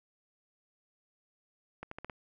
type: accelerating click train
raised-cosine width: 0.5 ms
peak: -26 dBFS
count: 5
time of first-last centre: 1.83-2.098 s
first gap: 84 ms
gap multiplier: 0.85
effects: none